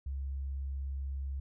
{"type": "tone", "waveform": "sine", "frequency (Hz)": 68.1, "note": "C#2", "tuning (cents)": -30, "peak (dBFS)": -34, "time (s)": [0.06, 1.4], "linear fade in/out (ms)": 5, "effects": []}